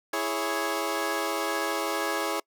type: chord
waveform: 15% pulse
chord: C# minor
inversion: first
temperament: equal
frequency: 329.6 / 415.3 / 554.4 Hz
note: E4 / G#4 / C#5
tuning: 0 / 0 / 0 cents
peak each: -25 dBFS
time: 0.13-2.4 s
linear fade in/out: 5 ms
effects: noise-tail reverb RT60 0.1 s tail -26 dB re dry